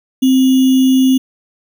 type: tone with sample-and-hold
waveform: sine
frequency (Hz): 261.6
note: C4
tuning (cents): 0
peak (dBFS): -7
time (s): 0.22-1.18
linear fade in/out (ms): 10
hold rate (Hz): 3150
effects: none